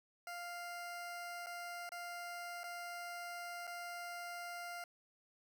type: tone with dropouts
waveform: 20% pulse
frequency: 698.5 Hz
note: F5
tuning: in tune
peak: -39 dBFS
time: 0.27-4.84 s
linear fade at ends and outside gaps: 2 ms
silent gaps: 1.462-1.468 / 1.892-1.919 / 2.634-2.64 / 3.67-3.675 s
effects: none